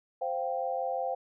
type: chord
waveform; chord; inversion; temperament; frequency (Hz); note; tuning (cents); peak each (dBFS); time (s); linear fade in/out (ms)
sine; C suspended fourth; none; equal; 523.3 / 698.5 / 784; C5 / F5 / G5; 0 / 0 / 0; -33 / -34 / -34; 0.21-1.15; 10
effects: none